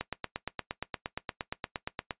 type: click train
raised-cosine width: 0.3 ms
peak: -16 dBFS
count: 19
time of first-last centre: 0.01-2.108 s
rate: 8.58 Hz
effects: noise-tail reverb RT60 0.1 s tail -17 dB re dry + resampled to 8000 Hz